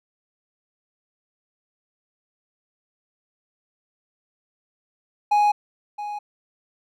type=tone with echo; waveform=triangle; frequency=830.6 Hz; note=G#5; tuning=in tune; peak=-13 dBFS; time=5.31-5.52 s; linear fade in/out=10 ms; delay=670 ms; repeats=1; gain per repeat=-13 dB; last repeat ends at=6.19 s; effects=none